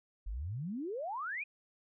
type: exponential sweep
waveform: sine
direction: up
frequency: 43.18 to 2556 Hz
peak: -36 dBFS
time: 0.26-1.44 s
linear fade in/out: 10 ms
effects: none